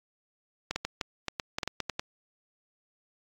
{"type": "clicks", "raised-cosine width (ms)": 0.2, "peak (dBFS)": -13, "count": 12, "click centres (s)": [0.71, 0.76, 0.85, 1.012, 1.283, 1.398, 1.585, 1.632, 1.676, 1.803, 1.897, 1.995], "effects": ["AAC 48 kbps"]}